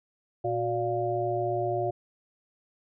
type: harmonic tone with a mistuned harmonic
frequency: 116.54 Hz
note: A#2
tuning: in tune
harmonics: 1 / 3 / 5 / 6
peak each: -34 / -30 / -32 / -30 dBFS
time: 0.44-1.91 s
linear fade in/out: 10 ms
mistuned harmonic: 3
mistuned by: +71 cents
effects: none